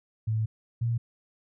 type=tone pair in turn; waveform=sine; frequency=110 / 116.91 Hz; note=A2 / A#2; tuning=0 / +5 cents; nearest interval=minor second; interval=105 cents; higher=second; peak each=-24 dBFS; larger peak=neither; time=0.27-0.46 / 0.81-0.98 s; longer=first; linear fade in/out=10 ms; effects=none